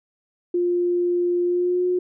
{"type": "tone with pitch glide", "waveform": "sine", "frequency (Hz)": [351.9, 361], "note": ["F4", "F#4"], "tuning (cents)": [13, -43], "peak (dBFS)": -18, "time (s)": [0.54, 1.99], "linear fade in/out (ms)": 5, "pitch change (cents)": 44, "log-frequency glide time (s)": [1.44, 1.86], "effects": []}